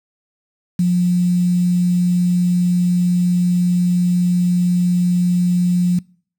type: tone with quantisation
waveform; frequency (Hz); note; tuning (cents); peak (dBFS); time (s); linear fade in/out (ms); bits
sine; 177.8; F3; +31; -12; 0.79-5.99; 5; 6
effects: noise-tail reverb RT60 0.5 s tail -25 dB re dry